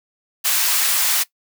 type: high-pass noise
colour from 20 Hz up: white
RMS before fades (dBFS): -18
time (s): 0.44-1.24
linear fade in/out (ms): 20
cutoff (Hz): 1000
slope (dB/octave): 12
effects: noise-tail reverb RT60 0.1 s tail -19 dB re dry